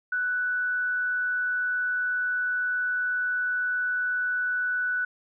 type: tone with frequency modulation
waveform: sine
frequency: 1486 Hz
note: F#6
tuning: 7 cents sharp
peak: -24 dBFS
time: 0.12-5.05 s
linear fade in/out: 5 ms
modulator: 125 Hz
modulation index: 0.22
effects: none